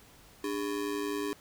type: ring-modulated tone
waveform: square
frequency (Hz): 351.8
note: F4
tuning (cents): +13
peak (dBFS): -29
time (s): 0.44-1.33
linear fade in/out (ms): 0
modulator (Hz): 55.3
effects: pink hiss -57 dBFS RMS until 1.4 s